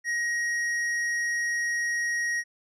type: tone with tanh clipping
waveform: sine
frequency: 1887 Hz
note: A#6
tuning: 21 cents sharp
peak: -27 dBFS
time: 0.04-2.44 s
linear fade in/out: 50 ms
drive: 12 dB
effects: low-pass 10000 Hz 12 dB/octave